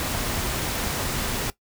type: noise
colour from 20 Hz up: pink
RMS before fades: -27 dBFS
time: 0-1.5 s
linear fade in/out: 0 ms
effects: noise-tail reverb RT60 0.1 s tail -17 dB re dry